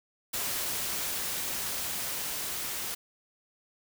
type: noise with level ramp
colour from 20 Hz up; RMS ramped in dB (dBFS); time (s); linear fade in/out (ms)
white; -32 to -35; 0.33-2.95; 10
effects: none